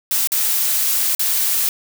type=noise with dropouts; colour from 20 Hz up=blue; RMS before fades=-18 dBFS; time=0.11-1.69 s; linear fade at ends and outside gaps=1 ms; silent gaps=0.273-0.319 / 1.15-1.194 s; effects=none